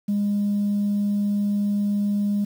sine tone, 204.2 Hz, G#3, 29 cents flat, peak -18 dBFS, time 0.08-2.45 s, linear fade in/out 10 ms, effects tanh soft clip ceiling -17 dBFS + 8-bit

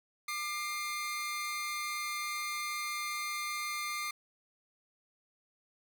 sawtooth tone pair together, 1200.4 / 2107 Hz, D6 / C7, +38 / +12 cents, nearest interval minor seventh, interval 974 cents, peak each -34 / -34 dBFS, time 0.28-4.11 s, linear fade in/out 5 ms, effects none

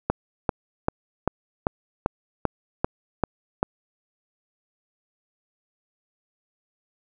click train, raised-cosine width 1 ms, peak -6 dBFS, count 10, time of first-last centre 0.1-3.629 s, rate 2.55 Hz, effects none

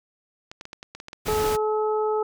clicks, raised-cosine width 0.2 ms, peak -21 dBFS, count 12, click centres 0.515 / 0.611 / 0.654 / 0.731 / 0.829 / 0.95 / 1.001 / 1.084 / 1.131 / 1.384 / 1.481 / 1.514 s
pink noise, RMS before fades -30 dBFS, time 1.25-1.57 s, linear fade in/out 20 ms
harmonic tone, 429.6 Hz, A4, 41 cents flat, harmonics 1 / 2 / 3, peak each -22 / -28 / -32 dBFS, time 1.28-2.23 s, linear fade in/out 5 ms
effects none

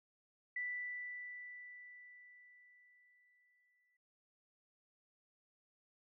sine tone with exponential decay, 1975.5 Hz, B6, in tune, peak -37 dBFS, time 0.56-3.97 s, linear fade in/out 5 ms, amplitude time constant 740 ms, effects none

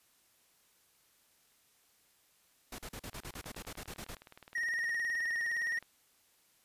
pink noise bursts, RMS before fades -44 dBFS, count 14, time 2.72-4.15 s, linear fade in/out 5 ms, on 65 ms, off 40 ms
click train, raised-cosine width 0.3 ms, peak -35 dBFS, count 54, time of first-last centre 3.08-5.826 s, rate 19.3 Hz
triangle tone with vibrato, 1864.7 Hz, A#6, in tune, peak -30 dBFS, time 4.55-5.79 s, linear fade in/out 5 ms, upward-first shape triangle, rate 18 Hz, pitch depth 52 cents each way
effects white hiss -69 dBFS RMS until 6.64 s + resampled to 32000 Hz

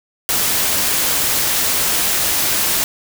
white noise, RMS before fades -17 dBFS, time 0.29-2.84 s, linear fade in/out 0 ms, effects none

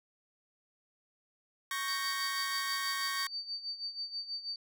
sawtooth chord, G diminished, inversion second, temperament equal, 1108.7 / 1568 / 1864.7 Hz, Db6 / G6 / Bb6, 0 / 0 / 0 cents, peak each -33 / -38 / -34 dBFS, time 1.71-3.27 s, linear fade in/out 2 ms
sine tone with tremolo, 4597 Hz, D8, 38 cents flat, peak -34 dBFS, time 1.88-4.56 s, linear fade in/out 2 ms, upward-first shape sine, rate 6.2 Hz, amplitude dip 75%
effects none

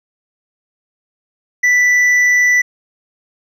sine tone with hard clipping, 1975.5 Hz, B6, in tune, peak -10 dBFS, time 1.63-2.62 s, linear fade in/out 10 ms, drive 4 dB, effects none

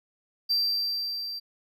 triangle tone with level ramp, 4699 Hz, D8, in tune, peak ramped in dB -20 to -32 dBFS, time 0.49-1.4 s, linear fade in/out 20 ms, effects none

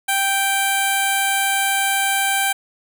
5% pulse tone with notch filter, 784 Hz, G5, in tune, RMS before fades -19 dBFS, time 0.08-2.53 s, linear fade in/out 10 ms, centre 5300 Hz, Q 0.52, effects none

